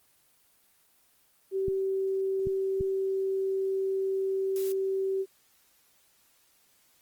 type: tone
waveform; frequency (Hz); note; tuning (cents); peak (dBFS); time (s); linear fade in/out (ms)
sine; 385.1; G4; -31; -26; 1.51-5.26; 50
type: clicks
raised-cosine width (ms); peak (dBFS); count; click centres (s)
5; -23; 3; 1.683 / 2.471 / 2.809
type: noise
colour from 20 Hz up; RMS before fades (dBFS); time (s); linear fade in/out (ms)
blue; -42; 4.56-4.72; 0
effects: white hiss -65 dBFS RMS until 7.01 s + Opus 24 kbps